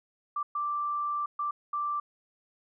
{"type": "tone bursts at uneven times", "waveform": "sine", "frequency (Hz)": 1174.7, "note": "D6", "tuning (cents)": 0, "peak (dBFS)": -28, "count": 4, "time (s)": [[0.36, 0.43], [0.55, 1.26], [1.39, 1.51], [1.73, 2]], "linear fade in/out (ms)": 5, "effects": []}